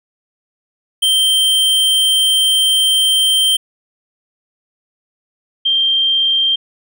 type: tone pair in turn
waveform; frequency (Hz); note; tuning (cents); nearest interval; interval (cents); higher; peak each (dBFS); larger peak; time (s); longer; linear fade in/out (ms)
square / sine; 3136 / 3169; G7 / G7; 0 / +18; unison; 18; second; -11; neither; 1.02-3.57 / 5.65-6.56; first; 10
effects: none